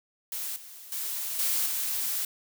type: noise with level steps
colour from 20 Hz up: blue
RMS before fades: -34 / -46 / -33 / -27 / -30 dBFS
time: 0.32-2.25 s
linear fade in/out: 2 ms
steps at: 0.56 / 0.92 / 1.39 / 1.66 s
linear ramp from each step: 2 ms
effects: none